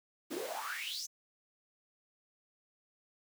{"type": "noise with high-pass filter sweep", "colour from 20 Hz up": "pink", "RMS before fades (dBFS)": -40, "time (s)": [0.3, 1.07], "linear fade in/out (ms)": 20, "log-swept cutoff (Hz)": [270, 6500], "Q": 8.4, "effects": []}